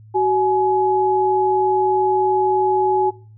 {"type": "tone pair together", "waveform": "sine", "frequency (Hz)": [376, 843.1], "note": ["F#4", "G#5"], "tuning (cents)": [28, 26], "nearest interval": "octave + major second", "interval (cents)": 1398, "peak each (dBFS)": -17, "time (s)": [0.14, 3.11], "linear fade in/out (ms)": 20, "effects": ["noise-tail reverb RT60 0.4 s tail -21 dB re dry", "added 108 Hz sine -41 dBFS peak until 3.37 s"]}